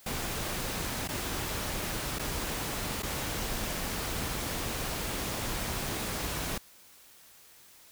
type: noise with dropouts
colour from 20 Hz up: pink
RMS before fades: -34 dBFS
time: 0.06-6.58 s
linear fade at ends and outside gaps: 5 ms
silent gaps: 1.077-1.087 / 2.187-2.193 / 3.024-3.03 s
effects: white hiss -56 dBFS RMS until 7.91 s